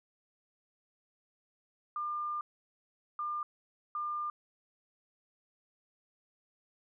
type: tone bursts at uneven times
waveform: sine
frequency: 1200 Hz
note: D6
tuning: 37 cents sharp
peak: -33 dBFS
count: 3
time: 1.96-2.41 / 3.19-3.43 / 3.95-4.3 s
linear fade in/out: 2 ms
effects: none

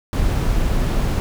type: noise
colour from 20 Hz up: brown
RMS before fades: -18 dBFS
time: 0.13-1.2 s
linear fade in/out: 0 ms
effects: none

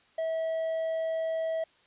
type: tone with quantisation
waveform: triangle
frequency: 648 Hz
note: E5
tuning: 30 cents flat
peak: -26 dBFS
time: 0.18-1.64 s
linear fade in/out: 5 ms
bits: 9
effects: white hiss -63 dBFS RMS until 1.86 s + resampled to 8000 Hz

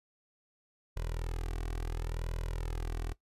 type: tone with flanger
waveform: sawtooth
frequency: 41.01 Hz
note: E1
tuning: 8 cents flat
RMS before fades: -36 dBFS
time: 0.96-3.13 s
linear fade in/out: 10 ms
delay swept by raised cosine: 2 to 2.64 ms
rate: 0.72 Hz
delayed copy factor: +0.95
effects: noise-tail reverb RT60 0.1 s tail -17 dB re dry + resampled to 32000 Hz

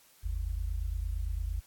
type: tone pair together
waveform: sine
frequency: 49 / 77.78 Hz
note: G1 / D#2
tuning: 0 / 0 cents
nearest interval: minor sixth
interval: 800 cents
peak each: -32 / -35 dBFS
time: 0.23-1.61 s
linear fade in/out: 20 ms
effects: white hiss -61 dBFS RMS until 1.66 s + AAC 64 kbps

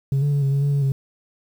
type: tone with pitch steps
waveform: sine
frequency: 136.9 / 144.6 / 142.5 / 137.2 / 139.7 / 142.8 / 141.5 / 135.9 Hz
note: C#3 / D3 / C#3 / C#3 / C#3 / D3 / C#3 / C#3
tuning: -21 / -27 / +48 / -17 / +14 / -48 / +36 / -34 cents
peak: -14 dBFS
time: 0.12-0.92 s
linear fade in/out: 2 ms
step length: 100 ms
effects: tanh soft clip ceiling -16 dBFS + 8-bit

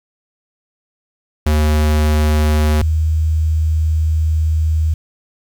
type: tone pair in turn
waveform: square / sine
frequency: 76.1 / 78.93 Hz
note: D#2 / D#2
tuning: -38 / +25 cents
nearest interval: minor second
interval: 63 cents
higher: second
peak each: -12 dBFS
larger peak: neither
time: 1.46-2.82 / 2.82-4.94 s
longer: second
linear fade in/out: 5 ms
effects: 7-bit

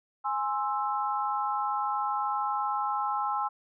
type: chord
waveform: sine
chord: Ab augmented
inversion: none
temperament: equal with one note detuned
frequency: 830.6 / 1051.3 / 1318.5 Hz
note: Ab5 / C6 / E6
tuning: 0 / +8 / 0 cents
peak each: -30 / -32 / -32 dBFS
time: 0.24-3.49 s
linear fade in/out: 20 ms
effects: none

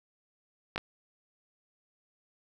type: clicks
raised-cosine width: 0.3 ms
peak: -16 dBFS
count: 2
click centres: 0.76 / 0.779 s
effects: 9-bit

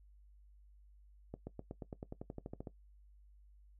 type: accelerating click train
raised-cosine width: 2 ms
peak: -30 dBFS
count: 15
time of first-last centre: 1.34-2.672 s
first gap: 130 ms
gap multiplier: 0.95
effects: noise-tail reverb RT60 0.1 s tail -17 dB re dry + added 50 Hz sine -59 dBFS peak until 3.79 s

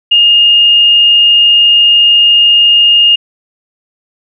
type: tone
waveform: sine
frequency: 2837 Hz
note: F7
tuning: 27 cents sharp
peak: -3 dBFS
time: 0.11-3.16 s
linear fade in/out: 10 ms
effects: none

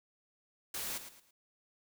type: noise with echo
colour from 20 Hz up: white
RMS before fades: -39 dBFS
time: 0.74-0.98 s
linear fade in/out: 5 ms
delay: 110 ms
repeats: 3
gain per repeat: -10 dB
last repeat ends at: 1.31 s
effects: none

